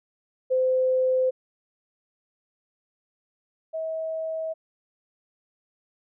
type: tone pair in turn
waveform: sine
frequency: 515 / 642.3 Hz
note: C5 / E5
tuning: -28 / -45 cents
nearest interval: major third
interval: 383 cents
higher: second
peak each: -19 / -27 dBFS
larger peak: first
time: 0.5-1.31 / 3.73-4.54 s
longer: neither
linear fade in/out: 20 ms
effects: none